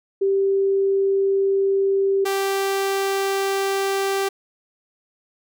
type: tone pair in turn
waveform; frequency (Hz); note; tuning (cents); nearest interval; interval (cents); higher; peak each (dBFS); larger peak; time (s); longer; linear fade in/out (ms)
sine / sawtooth; 391.3 / 391.3; G4 / G4; -3 / -3; unison; 0; neither; -16; neither; 0.21-2.25 / 2.25-4.29; neither; 10
effects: none